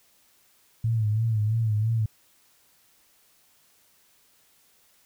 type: tone with vibrato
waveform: sine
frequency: 110 Hz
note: A2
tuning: in tune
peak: -21 dBFS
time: 0.84-2.06 s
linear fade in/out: 5 ms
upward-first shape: sine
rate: 3 Hz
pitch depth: 76 cents each way
effects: white hiss -62 dBFS RMS until 5.05 s